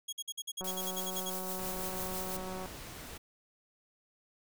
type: tone bursts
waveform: 20% pulse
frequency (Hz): 3304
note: G#7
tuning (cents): -10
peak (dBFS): -31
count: 13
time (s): 0.08-1.303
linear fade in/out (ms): 10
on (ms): 47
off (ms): 51
type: click train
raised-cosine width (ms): 1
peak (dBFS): -29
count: 382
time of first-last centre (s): 0.61-2.658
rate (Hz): 186
type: noise with tremolo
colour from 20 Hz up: blue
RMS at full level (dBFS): -39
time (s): 0.64-2.37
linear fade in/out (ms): 5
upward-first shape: sine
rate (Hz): 6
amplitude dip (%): 45
type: noise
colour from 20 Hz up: pink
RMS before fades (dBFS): -46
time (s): 1.58-3.18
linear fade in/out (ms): 10
effects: none